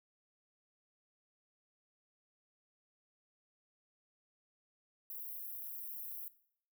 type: high-pass noise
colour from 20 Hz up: white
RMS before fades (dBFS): -45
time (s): 5.1-6.28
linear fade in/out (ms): 0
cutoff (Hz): 12000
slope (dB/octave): 48
effects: noise-tail reverb RT60 0.6 s tail -17 dB re dry